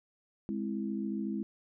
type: chord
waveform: sine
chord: Ab augmented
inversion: none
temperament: equal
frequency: 207.7 / 261.6 / 329.6 Hz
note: Ab3 / C4 / E4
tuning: 0 / 0 / 0 cents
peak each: -34 / -39 / -38 dBFS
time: 0.49-1.43 s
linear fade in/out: 0 ms
effects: none